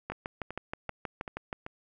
two click trains, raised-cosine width 0.5 ms, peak -23 / -19 dBFS, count 5 / 10, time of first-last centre 0.12-1.664 / 0.1-1.529 s, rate 2.59 / 6.3 Hz, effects none

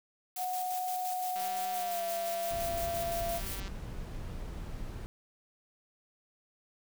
sine tone with pitch glide, 734 to 680.9 Hz, F#5 to F5, -14 to -44 cents, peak -32 dBFS, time 0.36-3.41 s, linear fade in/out 50 ms, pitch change -130 cents, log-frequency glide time 1.71-2.04 s
blue noise with tremolo, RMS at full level -40 dBFS, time 0.36-3.6 s, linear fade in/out 2 ms, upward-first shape square, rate 5.8 Hz, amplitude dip 40%
click train, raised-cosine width 0.2 ms, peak -29 dBFS, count 451, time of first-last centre 1.36-3.68 s, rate 194 Hz
brown noise, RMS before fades -40 dBFS, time 2.51-5.06 s, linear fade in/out 0 ms
effects none

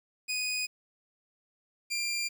20% pulse tone pair in turn, 2489 / 2383 Hz, D#7 / D7, 0 / +25 cents, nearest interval minor second, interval 75 cents, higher first, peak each -25 dBFS, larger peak neither, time 0.28-0.67 / 1.9-2.29 s, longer neither, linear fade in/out 20 ms, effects 10-bit

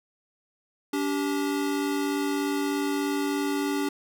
square tone pair together, 286.8 / 390.1 Hz, D4 / G4, -41 / -8 cents, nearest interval perfect fourth, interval 533 cents, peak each -27 / -31 dBFS, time 0.93-3.89 s, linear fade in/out 5 ms, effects none

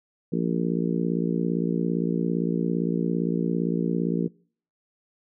harmonic tone, 57.6 Hz, A#1, 20 cents flat, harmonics 3 / 4 / 5 / 6 / 7 / 8, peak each -26 / -28 / -30 / -32 / -33 / -34 dBFS, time 0.32-4.28 s, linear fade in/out 10 ms, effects noise-tail reverb RT60 0.5 s tail -25 dB re dry

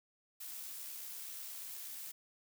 blue noise with amplitude modulation, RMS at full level -45 dBFS, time 0.4-2.12 s, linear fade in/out 10 ms, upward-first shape sine, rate 68.2 Hz, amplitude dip 25%, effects none

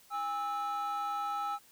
triangle tone pair together, 815 / 1307.2 Hz, G#5 / E6, -33 / -15 cents, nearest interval minor sixth, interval 818 cents, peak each -32 / -32 dBFS, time 0.1-1.59 s, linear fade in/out 50 ms, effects tanh soft clip ceiling -27 dBFS + white hiss -61 dBFS RMS until 1.71 s

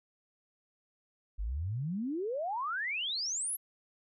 sine exponential sweep, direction up, 45.49 to 11840 Hz, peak -32 dBFS, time 1.38-3.57 s, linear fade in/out 20 ms, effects none

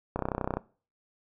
click train, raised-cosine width 1 ms, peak -15 dBFS, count 14, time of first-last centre 0.16-0.57 s, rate 31.7 Hz, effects noise-tail reverb RT60 0.4 s tail -20 dB re dry

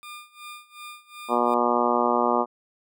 20% pulse tone with tremolo, 1207 Hz, D6, 47 cents sharp, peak -32 dBFS, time 0.03-1.54 s, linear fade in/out 0 ms, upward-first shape sine, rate 2.7 Hz, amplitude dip 90%
harmonic tone, 120.7 Hz, B2, 39 cents flat, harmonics 2 / 3 / 4 / 5 / 6 / 7 / 8 / 9 / 10, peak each -28 / -28 / -28 / -28 / -28 / -28 / -28 / -28 / -28 dBFS, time 1.28-2.46 s, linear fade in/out 50 ms
effects none

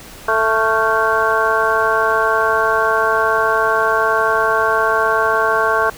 harmonic tone with a mistuned harmonic, 221.1 Hz, A3, 9 cents sharp, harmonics 2 / 3 / 4 / 5 / 6 / 7, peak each -20 / -20 / -22 / -18 / -22 / -19 dBFS, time 0.28-5.9 s, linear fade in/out 5 ms, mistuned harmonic 6, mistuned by +84 cents, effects pink hiss -37 dBFS RMS until 5.97 s

